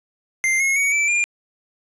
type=tone with pitch steps; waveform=square; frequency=2093 / 2167 / 2243 / 2322 / 2404 Hz; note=C7 / C#7 / C#7 / D7 / D7; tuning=0 / -40 / +20 / -20 / +40 cents; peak=-17 dBFS; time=0.44-1.24 s; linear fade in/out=0 ms; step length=160 ms; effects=resampled to 24000 Hz + 9-bit